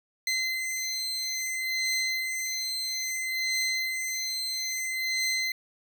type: beating tone pair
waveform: 20% pulse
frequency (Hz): 2059 / 2059.6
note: C7 / C7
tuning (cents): -28 / -28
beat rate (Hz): 0.6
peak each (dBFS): -25 / -27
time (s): 0.27-5.52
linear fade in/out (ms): 2
effects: none